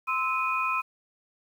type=tone cluster; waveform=sine; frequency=1040 / 1304 / 2481 Hz; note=C6 / E6 / D#7; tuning=-11 / -19 / -6 cents; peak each=-29 dBFS; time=0.07-0.82 s; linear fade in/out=20 ms; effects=9-bit